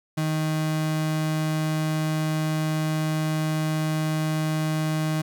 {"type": "tone", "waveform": "35% pulse", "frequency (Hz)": 156.2, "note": "D#3", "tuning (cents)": 7, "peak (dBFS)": -21, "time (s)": [0.17, 5.22], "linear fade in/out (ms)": 10, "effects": []}